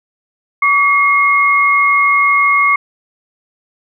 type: tone pair together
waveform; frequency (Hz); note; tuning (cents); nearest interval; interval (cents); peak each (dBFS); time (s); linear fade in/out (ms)
sine; 1140.5 / 2153; C#6 / C7; +49 / +49; major seventh; 1100; -11; 0.62-2.76; 5
effects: none